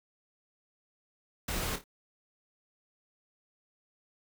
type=noise with echo; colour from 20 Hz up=pink; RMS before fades=-34 dBFS; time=1.48-1.76 s; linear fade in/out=5 ms; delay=27 ms; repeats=3; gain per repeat=-9 dB; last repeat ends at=1.841 s; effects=none